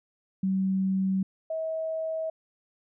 sine tone pair in turn, 190.8 / 641.8 Hz, G3 / E5, -47 / -46 cents, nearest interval octave + major sixth, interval 2101 cents, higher second, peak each -23 / -28 dBFS, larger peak first, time 0.43-1.23 / 1.5-2.3 s, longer neither, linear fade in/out 5 ms, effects none

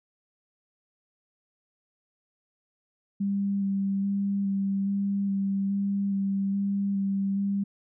sine tone with vibrato, 197.6 Hz, G3, 14 cents sharp, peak -24 dBFS, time 3.2-7.64 s, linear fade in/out 10 ms, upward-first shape square, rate 1.2 Hz, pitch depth 12 cents each way, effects none

